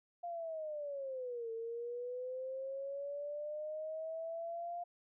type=linear two-way sweep; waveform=sine; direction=down then up; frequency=701 to 450 to 701 Hz; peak=-39 dBFS; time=0.23-4.84 s; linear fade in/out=10 ms; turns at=1.51 s; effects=none